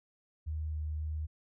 sine tone with pitch steps, 77.6 / 76.7 / 77.3 Hz, D#2 / D#2 / D#2, -4 / -24 / -11 cents, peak -33 dBFS, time 0.46-1.27 s, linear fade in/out 20 ms, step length 270 ms, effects none

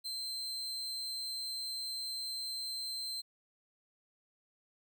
40% pulse tone, 4115 Hz, C8, 30 cents flat, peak -36 dBFS, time 0.04-3.22 s, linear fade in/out 20 ms, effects 13-bit

